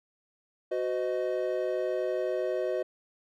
triangle chord, C diminished, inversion second, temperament equal with one note detuned, 370 / 510.1 / 622.3 Hz, Gb4 / C5 / Eb5, 0 / -44 / 0 cents, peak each -30 dBFS, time 0.71-2.83 s, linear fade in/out 10 ms, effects none

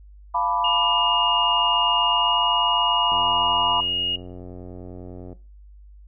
sine chord, B half-diminished seventh, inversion second, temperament equal, 698.5 / 880 / 987.8 / 1174.7 Hz, F5 / A5 / B5 / D6, 0 / 0 / 0 / 0 cents, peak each -28 / -28 / -22 / -28 dBFS, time 0.34-3.81 s, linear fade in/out 10 ms
sine tone with pitch glide, 2844 to 2864 Hz, F7 to F7, +31 to +43 cents, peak -21 dBFS, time 0.64-4.16 s, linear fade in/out 5 ms, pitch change +12 cents, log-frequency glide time 2.1-2.4 s
click train, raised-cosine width 2 ms, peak -25 dBFS, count 200, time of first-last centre 3.12-5.329 s, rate 90.1 Hz
effects noise-tail reverb RT60 0.3 s tail -17 dB re dry + added 50 Hz sine -43 dBFS peak until 6.07 s

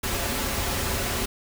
pink noise with comb filter, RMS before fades -27 dBFS, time 0.03-1.26 s, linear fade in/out 10 ms, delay 6.4 ms, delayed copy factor -0.6, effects none

